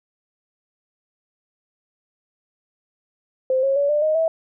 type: tone with pitch steps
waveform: sine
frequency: 520 / 543.7 / 568.4 / 594.2 / 621.3 / 649.5 Hz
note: C5 / C#5 / C#5 / D5 / D#5 / E5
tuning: -11 / -34 / +43 / +20 / -3 / -26 cents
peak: -16 dBFS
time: 3.5-4.28 s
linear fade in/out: 2 ms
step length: 130 ms
effects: none